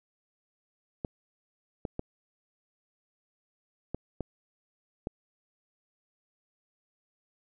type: clicks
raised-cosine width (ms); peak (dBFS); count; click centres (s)
2; -19; 6; 1.048 / 1.852 / 1.994 / 3.946 / 4.207 / 5.071
effects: none